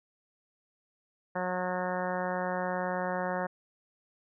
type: harmonic tone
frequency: 181.9 Hz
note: F#3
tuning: 29 cents flat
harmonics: 1 / 2 / 3 / 4 / 5 / 6 / 7 / 8 / 9 / 10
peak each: -37 / -41 / -34 / -37 / -38 / -41 / -45 / -42 / -43 / -43 dBFS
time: 1.35-3.47 s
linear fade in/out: 10 ms
effects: none